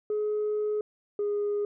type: tone pair in turn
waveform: sine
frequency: 422.4 / 411.8 Hz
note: G#4 / G#4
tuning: +29 / -15 cents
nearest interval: unison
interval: 44 cents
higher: first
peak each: -24 dBFS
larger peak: neither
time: 0.1-0.81 / 1.19-1.65 s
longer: first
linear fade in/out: 2 ms
effects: tanh soft clip ceiling -23 dBFS